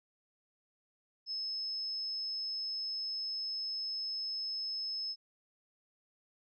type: tone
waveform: sine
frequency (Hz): 5200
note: E8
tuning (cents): -24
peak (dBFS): -35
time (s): 1.26-5.16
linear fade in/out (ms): 50
effects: none